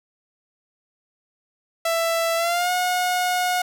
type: tone with pitch glide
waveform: sawtooth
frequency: 664 to 724.1 Hz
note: E5 to F#5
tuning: +12 to -38 cents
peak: -16 dBFS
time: 1.85-3.62 s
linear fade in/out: 5 ms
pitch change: +150 cents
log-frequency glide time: 2.36-2.71 s
effects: none